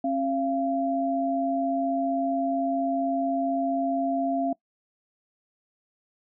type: tone pair together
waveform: sine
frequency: 270.4 / 685.3 Hz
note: C#4 / F5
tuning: -43 / -33 cents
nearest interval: octave + major third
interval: 1610 cents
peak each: -26 dBFS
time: 0.04-4.53 s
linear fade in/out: 5 ms
effects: noise-tail reverb RT60 0.1 s tail -21 dB re dry